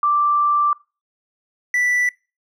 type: tone pair in turn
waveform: sine / triangle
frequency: 1174.7 / 1971 Hz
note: D6 / B6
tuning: 0 / -4 cents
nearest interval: major sixth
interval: 896 cents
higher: second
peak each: -14 dBFS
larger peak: neither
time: 0.03-0.73 / 1.74-2.09 s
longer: first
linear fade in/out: 2 ms
effects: noise-tail reverb RT60 0.3 s tail -23 dB re dry